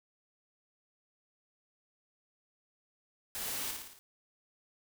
white noise with echo, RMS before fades -39 dBFS, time 3.35-3.71 s, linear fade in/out 0 ms, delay 56 ms, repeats 5, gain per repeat -4 dB, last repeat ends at 3.99 s, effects none

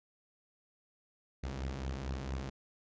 sawtooth beating tone pair, 65.6 / 70 Hz, C2 / C#2, +5 / +18 cents, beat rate 4.4 Hz, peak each -34 / -38 dBFS, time 1.43-2.5 s, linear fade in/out 10 ms, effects resampled to 16000 Hz

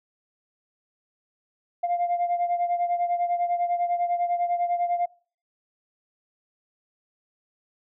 sine beating tone pair, 698 / 708 Hz, F5 / F5, -1 / +23 cents, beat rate 10 Hz, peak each -22 / -27 dBFS, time 1.83-5.06 s, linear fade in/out 10 ms, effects noise-tail reverb RT60 0.4 s tail -23 dB re dry + tanh soft clip ceiling -18 dBFS

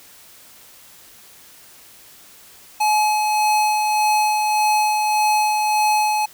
square tone with tremolo, 850 Hz, G#5, 40 cents sharp, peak -15 dBFS, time 2.8-6.26 s, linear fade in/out 10 ms, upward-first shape sine, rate 1.7 Hz, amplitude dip 30%, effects white hiss -46 dBFS RMS until 6.33 s

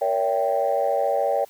sine chord, A# diminished seventh, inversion none, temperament equal with one note detuned, 466.2 / 565.7 / 659.3 / 784 Hz, A#4 / C#5 / E5 / G5, 0 / +35 / 0 / 0 cents, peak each -27 / -22 / -26 / -24 dBFS, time 0.01-1.45 s, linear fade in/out 10 ms, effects tanh soft clip ceiling -11 dBFS + white hiss -53 dBFS RMS until 1.49 s

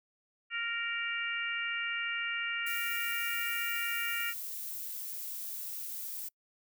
harmonic tone, 465.9 Hz, A#4, 1 cent flat, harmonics 3 / 4 / 5 / 6, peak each -38 / -38 / -38 / -38 dBFS, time 0.5-4.34 s, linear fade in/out 50 ms
violet noise, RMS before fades -40 dBFS, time 2.66-6.29 s, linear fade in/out 10 ms
effects noise-tail reverb RT60 0.1 s tail -26 dB re dry

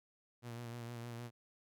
sawtooth tone with vibrato, 118.5 Hz, A#2, 29 cents sharp, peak -40 dBFS, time 0.42-1.31 s, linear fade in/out 50 ms, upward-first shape sine, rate 6.5 Hz, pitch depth 34 cents each way, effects none

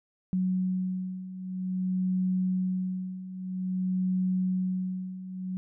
sine beating tone pair, 184.7 / 185.21 Hz, F#3 / F#3, -3 / +2 cents, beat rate 0.51 Hz, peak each -32 / -28 dBFS, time 0.33-5.57 s, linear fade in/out 0 ms, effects none

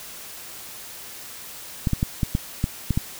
clicks, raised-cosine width 5 ms, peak -8 dBFS, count 8, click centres 1.872 / 1.933 / 2.029 / 2.232 / 2.351 / 2.641 / 2.907 / 2.975 s, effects white hiss -39 dBFS RMS until 3.19 s

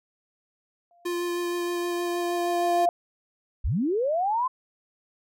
sine tone with exponential growth, 694 Hz, F5, 11 cents flat, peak -18 dBFS, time 0.91-2.89 s, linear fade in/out 1 ms, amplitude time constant 430 ms
square tone with vibrato, 349.2 Hz, F4, in tune, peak -27 dBFS, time 1.05-2.86 s, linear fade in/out 10 ms, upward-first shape sine, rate 6.4 Hz, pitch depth 10 cents each way
sine linear sweep, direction up, 35.28 to 1051 Hz, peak -22 dBFS, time 3.64-4.48 s, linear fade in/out 10 ms
effects none

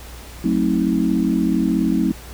sine chord, F# diminished seventh, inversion none, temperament just, 185 / 222 / 266.4 / 319.7 Hz, F#3 / A3 / C4 / Eb4, 0 / +16 / +31 / +47 cents, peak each -21 dBFS, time 0.44-2.12 s, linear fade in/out 5 ms, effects added 60 Hz sine -36 dBFS peak until 2.33 s + pink hiss -40 dBFS RMS until 2.33 s

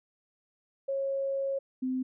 sine tone pair in turn, 546 / 257.7 Hz, C#5 / C4, -26 / -26 cents, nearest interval octave + minor second, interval 1300 cents, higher first, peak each -28 dBFS, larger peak neither, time 0.88-1.59 / 1.82-2.03 s, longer first, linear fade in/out 10 ms, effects none

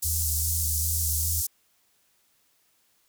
white band-pass noise, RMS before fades -28 dBFS, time 0.02-1.47 s, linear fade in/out 10 ms, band 5800 to 16000 Hz, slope 24 dB/octave
sine tone with vibrato, 79.3 Hz, D#2, 33 cents sharp, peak -28 dBFS, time 0.04-1.42 s, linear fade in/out 20 ms, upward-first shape square, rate 2.5 Hz, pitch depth 35 cents each way
effects white hiss -67 dBFS RMS until 3.08 s

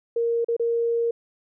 sine tone with dropouts, 466.2 Hz, A#4, in tune, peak -20 dBFS, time 0.16-1.11 s, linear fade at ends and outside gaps 5 ms, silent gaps 0.446-0.484 / 0.566-0.596 s, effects none

